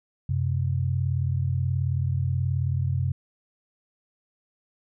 sine tone pair together, 92.5 / 131.13 Hz, F#2 / C3, 0 / +4 cents, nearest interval tritone, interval 604 cents, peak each -25 dBFS, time 0.29-3.12 s, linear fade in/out 5 ms, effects none

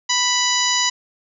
harmonic tone, 987.8 Hz, B5, in tune, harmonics 1 / 2 / 3 / 4 / 5 / 6 / 7, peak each -24 / -24 / -24 / -24 / -24 / -24 / -24 dBFS, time 0.09-0.9 s, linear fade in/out 10 ms, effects none

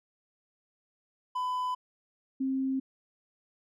triangle / sine tone pair in turn, 1003 / 265.7 Hz, B5 / C4, +26 / +27 cents, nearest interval octave + major seventh, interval 2299 cents, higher first, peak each -27 dBFS, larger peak neither, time 1.35-1.75 / 2.4-2.8 s, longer neither, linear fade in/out 10 ms, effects none

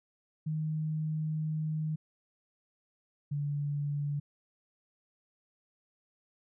sine tone pair in turn, 155.56 / 144.74 Hz, D#3 / D3, 0 / -25 cents, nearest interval minor second, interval 125 cents, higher first, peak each -30 / -30 dBFS, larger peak neither, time 0.46-1.96 / 3.31-4.2 s, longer first, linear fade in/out 10 ms, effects none

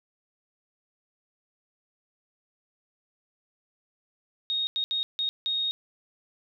sine tone bursts at uneven times, 3729 Hz, A#7, in tune, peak -25 dBFS, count 5, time 4.5-4.67 / 4.76-4.84 / 4.91-5.03 / 5.19-5.29 / 5.46-5.71 s, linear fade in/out 0 ms, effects none

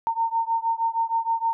sine beating tone pair, 910 / 916.4 Hz, A#5 / A#5, -42 / -30 cents, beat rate 6.4 Hz, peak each -24 / -25 dBFS, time 0.07-1.53 s, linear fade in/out 0 ms, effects none

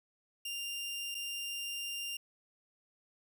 sawtooth tone with dropouts, 2794 Hz, F7, in tune, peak -34 dBFS, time 0.45-2.17 s, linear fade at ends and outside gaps 5 ms, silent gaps 1.146-1.149 s, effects none

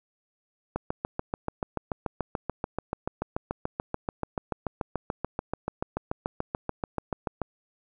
click train, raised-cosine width 1 ms, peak -14 dBFS, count 47, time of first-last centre 0.76-7.417 s, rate 6.91 Hz, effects none

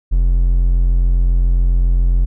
triangle tone, 43.65 Hz, F1, in tune, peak -8 dBFS, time 0.11-2.26 s, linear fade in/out 20 ms, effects none

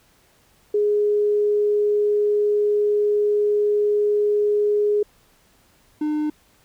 sine / triangle tone pair in turn, 415.8 / 302.5 Hz, G#4 / D#4, +2 / -49 cents, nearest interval tritone, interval 551 cents, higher first, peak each -16 / -18 dBFS, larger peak first, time 0.74-5.03 / 6.01-6.3 s, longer first, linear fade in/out 5 ms, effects pink hiss -58 dBFS RMS until 6.64 s

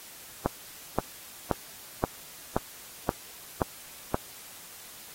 click train, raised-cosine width 1 ms, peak -9 dBFS, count 8, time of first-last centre 0.46-4.144 s, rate 1.9 Hz, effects white hiss -47 dBFS RMS until 5.14 s + AAC 48 kbps

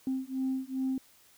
sine beating tone pair, 261.6 / 264.1 Hz, C4 / C4, 0 / +16 cents, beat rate 2.5 Hz, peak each -32 / -32 dBFS, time 0.07-0.98 s, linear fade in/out 2 ms, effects tanh soft clip ceiling -24 dBFS + white hiss -61 dBFS RMS until 1.37 s

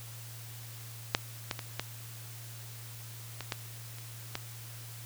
clicks, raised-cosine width 0.2 ms, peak -6 / -14 / -20 / -14 / -20 / -14 / -30 / -16 dBFS, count 8, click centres 1.149 / 1.512 / 1.592 / 1.796 / 3.407 / 3.522 / 3.985 / 4.354 s, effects added 115 Hz sine -45 dBFS peak until 5.05 s + white hiss -49 dBFS RMS until 5.05 s

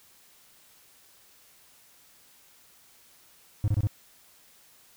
triangle tone bursts, 103.83 Hz, G#2, in tune, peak -19 dBFS, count 4, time 3.64-3.871 s, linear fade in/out 0 ms, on 39 ms, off 25 ms, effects white hiss -58 dBFS RMS until 4.96 s

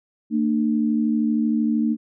sine tone pair together, 226.7 / 299.6 Hz, A#3 / D4, -48 / +35 cents, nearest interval perfect fourth, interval 483 cents, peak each -19 / -23 dBFS, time 0.3-1.97 s, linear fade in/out 50 ms, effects none

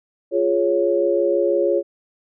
sine chord, Db major, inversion first, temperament equal, 349.2 / 415.3 / 554.4 Hz, F4 / Ab4 / Db5, 0 / 0 / 0 cents, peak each -20 / -21 / -19 dBFS, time 0.31-1.83 s, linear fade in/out 50 ms, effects none

